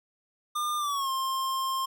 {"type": "tone with pitch glide", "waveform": "square", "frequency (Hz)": [1204, 1060.3], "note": ["D6", "C6"], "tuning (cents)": [43, 23], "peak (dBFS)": -28, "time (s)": [0.55, 1.86], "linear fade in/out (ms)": 10, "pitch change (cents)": -220, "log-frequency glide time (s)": [0.78, 1.1], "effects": []}